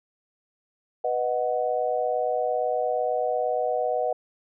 sine chord, B major, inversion none, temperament equal, 493.9 / 622.3 / 740 Hz, B4 / D#5 / F#5, 0 / 0 / 0 cents, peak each -27 dBFS, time 1.04-4.13 s, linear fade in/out 5 ms, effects none

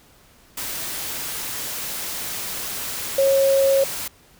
sine tone in noise, 545 Hz, C#5, 29 cents flat, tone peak -14 dBFS, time 3.18-3.84 s, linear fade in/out 5 ms, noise white, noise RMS -29 dBFS, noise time 0.57-4.08 s, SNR +12 dB, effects pink hiss -53 dBFS RMS until 4.39 s

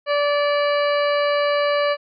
harmonic tone, 580 Hz, D5, 22 cents flat, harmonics 1 / 2 / 3 / 4 / 5 / 7 / 8, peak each -18 / -24 / -28 / -30 / -32 / -35 / -36 dBFS, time 0.06-1.97 s, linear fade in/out 50 ms, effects none

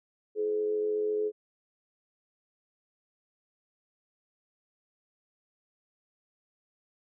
sine tone with amplitude modulation, 424.5 Hz, G#4, 38 cents sharp, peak -24 dBFS, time 0.35-1.32 s, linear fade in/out 50 ms, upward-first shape sine, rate 94 Hz, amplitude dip 50%, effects none

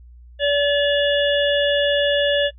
harmonic tone, 574 Hz, D5, 40 cents flat, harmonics 1 / 3 / 5 / 6, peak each -17 / -22 / -24 / -25 dBFS, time 0.39-2.51 s, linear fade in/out 50 ms, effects noise-tail reverb RT60 0.1 s tail -20 dB re dry + added 60 Hz sine -41 dBFS peak until 2.58 s

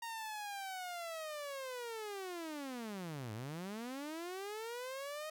sawtooth linear two-way sweep, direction down then up, 932.3 to 103 to 628 Hz, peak -38 dBFS, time 0.02-5.3 s, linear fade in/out 5 ms, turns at 3.33 s, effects none

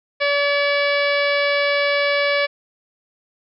harmonic tone, 572 Hz, D5, 46 cents flat, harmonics 1 / 2 / 3 / 4 / 5 / 6 / 7 / 8 / 9, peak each -19 / -27 / -24 / -22 / -31 / -31 / -32 / -34 / -36 dBFS, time 0.2-2.47 s, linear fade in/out 20 ms, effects none

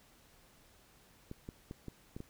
clicks, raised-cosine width 3 ms, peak -30 dBFS, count 6, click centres 1.314 / 1.489 / 1.711 / 1.883 / 2.165 / 2.204 s, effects pink hiss -64 dBFS RMS until 2.29 s

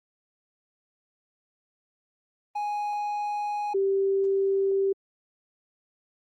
triangle / sine tone pair in turn, 830 / 390.5 Hz, G#5 / G4, -1 / -7 cents, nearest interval octave + minor second, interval 1306 cents, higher first, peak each -25 / -21 dBFS, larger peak second, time 2.55-3.74 / 3.74-4.93 s, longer neither, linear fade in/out 10 ms, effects Opus 24 kbps

